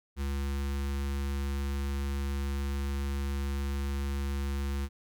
square tone with notch filter, 69.5 Hz, C#2, 5 cents sharp, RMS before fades -32 dBFS, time 0.16-4.89 s, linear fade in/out 50 ms, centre 630 Hz, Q 1.5, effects none

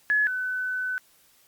sine tone pair in turn, 1700 / 1506.7 Hz, G#6 / F#6, +40 / +31 cents, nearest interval major second, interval 209 cents, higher first, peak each -19 / -26 dBFS, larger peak first, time 0.1-0.27 / 0.27-0.98 s, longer second, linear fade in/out 0 ms, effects white hiss -60 dBFS RMS until 1.47 s + Opus 48 kbps

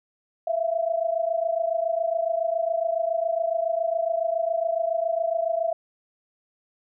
sine tone pair together, 656 / 683.2 Hz, E5 / F5, -9 / -38 cents, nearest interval minor second, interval 71 cents, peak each -24 / -26 dBFS, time 0.47-5.73 s, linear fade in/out 5 ms, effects none

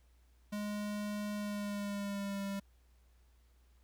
square tone with pitch glide, 207.7 to 197.98 Hz, G#3 to G3, 0 to +17 cents, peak -37 dBFS, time 0.52-2.6 s, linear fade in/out 10 ms, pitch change -83 cents, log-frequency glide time 1.35-2.43 s, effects added 60 Hz sine -63 dBFS peak until 3.83 s + pink hiss -75 dBFS RMS until 3.83 s

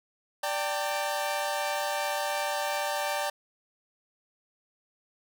sawtooth chord, D suspended fourth, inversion none, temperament equal with one note detuned, 587.3 / 784 / 901.1 Hz, D5 / G5 / A5, 0 / 0 / +41 cents, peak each -28 / -29 / -30 dBFS, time 0.43-3.3 s, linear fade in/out 5 ms, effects none

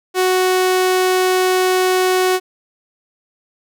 sawtooth tone, 370 Hz, F#4, in tune, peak -9 dBFS, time 0.14-2.4 s, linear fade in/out 50 ms, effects none

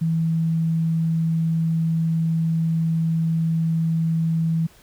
sine tone, 163.1 Hz, E3, 18 cents flat, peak -18 dBFS, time 0.01-4.67 s, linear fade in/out 10 ms, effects pink hiss -52 dBFS RMS until 4.82 s

